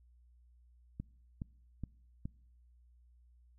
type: click train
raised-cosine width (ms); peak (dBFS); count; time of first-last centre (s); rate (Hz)
5; -27; 4; 1-2.255; 2.39
effects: noise-tail reverb RT60 0.8 s tail -26 dB re dry + added 60 Hz sine -61 dBFS peak until 3.58 s